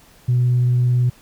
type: tone with vibrato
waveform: sine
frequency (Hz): 123.47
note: B2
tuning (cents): 0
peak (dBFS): -12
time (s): 0.28-1.1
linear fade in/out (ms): 10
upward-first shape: triangle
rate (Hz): 18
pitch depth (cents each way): 11
effects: tanh soft clip ceiling -10 dBFS + pink hiss -50 dBFS RMS until 1.21 s